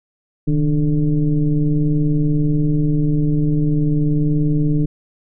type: tone with frequency modulation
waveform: sine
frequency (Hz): 153.2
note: D#3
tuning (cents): -27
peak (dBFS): -13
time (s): 0.47-4.86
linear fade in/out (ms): 10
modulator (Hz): 143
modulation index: 1.1
effects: none